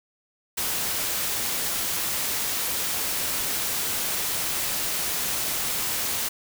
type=noise; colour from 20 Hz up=white; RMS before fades=-27 dBFS; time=0.57-6.29 s; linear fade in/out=10 ms; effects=none